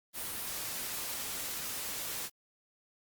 white noise, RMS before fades -38 dBFS, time 0.13-2.3 s, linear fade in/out 50 ms, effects Opus 32 kbps

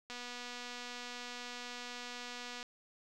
click train, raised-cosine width 0.2 ms, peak -28 dBFS, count 618, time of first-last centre 0.1-2.629 s, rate 244 Hz, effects none

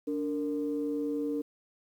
sine tone pair together, 290 / 460.3 Hz, D4 / A#4, -22 / -22 cents, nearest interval minor sixth, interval 800 cents, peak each -30 / -33 dBFS, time 0.07-1.42 s, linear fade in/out 10 ms, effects tanh soft clip ceiling -22 dBFS + 10-bit

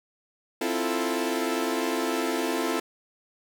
sawtooth chord, F major seventh, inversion second, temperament equal, 261.6 / 329.6 / 349.2 / 440 Hz, C4 / E4 / F4 / A4, 0 / 0 / 0 / 0 cents, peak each -27 / -26 / -28 / -27 dBFS, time 0.61-2.8 s, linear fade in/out 5 ms, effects none

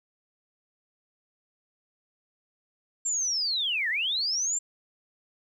sine linear two-way sweep, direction down then up, 7450 to 1702 to 7450 Hz, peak -25 dBFS, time 3.05-4.59 s, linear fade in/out 10 ms, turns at 3.89 s, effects 10-bit

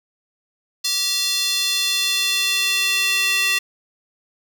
square tone with high-pass filter sweep, 386.8 Hz, G4, 23 cents flat, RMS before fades -20 dBFS, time 0.84-3.59 s, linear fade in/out 10 ms, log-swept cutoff 4300 to 2500 Hz, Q 2.3, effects none

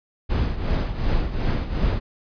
brown noise with tremolo, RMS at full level -19 dBFS, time 0.29-2 s, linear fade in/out 20 ms, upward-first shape triangle, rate 2.7 Hz, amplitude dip 75%, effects resampled to 11025 Hz

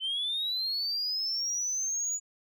sine linear sweep, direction up, 3040 to 6920 Hz, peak -27 dBFS, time 0-2.2 s, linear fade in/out 50 ms, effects tanh soft clip ceiling -26 dBFS

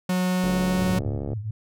45% pulse tone with pitch glide, 182.7 to 184.29 Hz, F#3 to F#3, -22 to -7 cents, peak -21 dBFS, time 0.09-0.99 s, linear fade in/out 5 ms, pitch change +15 cents, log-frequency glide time 0.28-0.77 s
click train, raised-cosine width 2 ms, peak -18 dBFS, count 64, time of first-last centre 0.44-1.332 s, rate 70.6 Hz
white band-pass noise, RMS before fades -31 dBFS, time 0.76-1.51 s, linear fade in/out 5 ms, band 100 to 110 Hz, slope 96 dB/octave
effects none

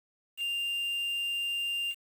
triangle tone with quantisation, 2794 Hz, F7, in tune, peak -28 dBFS, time 0.37-1.95 s, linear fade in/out 50 ms, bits 8, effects none

